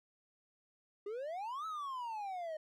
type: exponential two-way sweep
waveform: triangle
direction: up then down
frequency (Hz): 394.1 to 1318.5 to 612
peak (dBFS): -37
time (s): 1.06-2.57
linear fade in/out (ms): 5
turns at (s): 1.66
effects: none